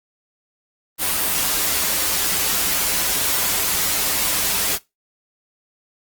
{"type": "noise with comb filter", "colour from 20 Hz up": "white", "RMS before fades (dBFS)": -20, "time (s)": [0.98, 4.79], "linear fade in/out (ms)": 50, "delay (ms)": 8.4, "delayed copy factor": -0.55, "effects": ["noise-tail reverb RT60 0.2 s tail -20 dB re dry", "Opus 32 kbps"]}